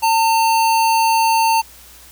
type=tone; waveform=square; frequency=900 Hz; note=A5; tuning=39 cents sharp; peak=-13 dBFS; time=0.02-1.62 s; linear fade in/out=20 ms; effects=added 60 Hz sine -48 dBFS peak until 2.11 s + white hiss -43 dBFS RMS until 2.11 s